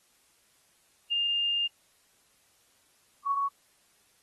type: tone pair in turn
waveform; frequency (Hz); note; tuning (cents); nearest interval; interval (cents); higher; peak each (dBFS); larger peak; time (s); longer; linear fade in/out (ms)
sine; 2811 / 1115.5; F7 / C#6; +11 / +11; octave + major third; 1600; first; -25; neither; 1.1-1.68 / 3.25-3.49; first; 20
effects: white hiss -66 dBFS RMS until 4.22 s + AAC 32 kbps